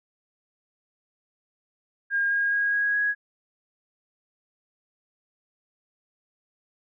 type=tone with pitch steps; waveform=sine; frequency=1617 / 1628.2 / 1639.6 / 1651 / 1662.5 Hz; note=G#6 / G#6 / G#6 / G#6 / G#6; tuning=-47 / -35 / -23 / -11 / +1 cents; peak=-21 dBFS; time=2.1-3.15 s; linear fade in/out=50 ms; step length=210 ms; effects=none